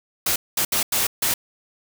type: noise bursts at uneven times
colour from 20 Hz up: white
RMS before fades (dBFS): -21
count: 5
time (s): 0.26-0.36 / 0.57-0.65 / 0.72-0.83 / 0.92-1.07 / 1.22-1.34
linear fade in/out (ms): 5
effects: none